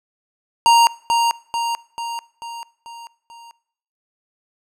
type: tone with echo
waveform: square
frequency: 932.3 Hz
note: A#5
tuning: in tune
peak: -10 dBFS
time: 0.66-0.87 s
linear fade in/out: 0 ms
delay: 440 ms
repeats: 6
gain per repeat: -5 dB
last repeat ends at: 3.51 s
effects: noise-tail reverb RT60 0.7 s tail -22 dB re dry + low-pass 10000 Hz 12 dB/octave